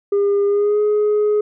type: tone with pitch glide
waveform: sine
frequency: 403.2 to 419.8 Hz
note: G4 to G#4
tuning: +49 to +19 cents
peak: -11 dBFS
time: 0.12-1.41 s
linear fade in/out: 5 ms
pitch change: +70 cents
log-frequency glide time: 0.46-0.8 s
effects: tanh soft clip ceiling -12 dBFS